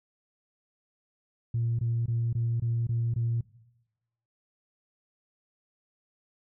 sine tone bursts, 116.54 Hz, A#2, in tune, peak -24 dBFS, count 7, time 1.54-3.41 s, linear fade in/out 5 ms, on 250 ms, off 20 ms, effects noise-tail reverb RT60 1.0 s tail -20 dB re dry + tanh soft clip ceiling -21 dBFS

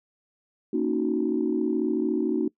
sine chord, D# minor seventh, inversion second, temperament equal, 233.1 / 277.2 / 311.1 / 370 Hz, A#3 / C#4 / D#4 / F#4, 0 / 0 / 0 / 0 cents, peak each -28 / -29 / -26 / -27 dBFS, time 0.73-2.48 s, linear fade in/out 5 ms, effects noise-tail reverb RT60 0.1 s tail -24 dB re dry + tanh soft clip ceiling -13 dBFS

